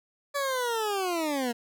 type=linear sweep; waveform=20% pulse; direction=down; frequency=575 to 230.1 Hz; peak=-22 dBFS; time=0.34-1.53 s; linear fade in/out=20 ms; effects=none